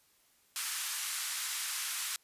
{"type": "band-pass noise", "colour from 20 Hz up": "white", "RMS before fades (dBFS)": -37, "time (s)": [0.56, 2.16], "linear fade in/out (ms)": 0, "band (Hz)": [1100, 12000], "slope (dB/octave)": 24, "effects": ["white hiss -68 dBFS RMS until 2.23 s", "resampled to 32000 Hz"]}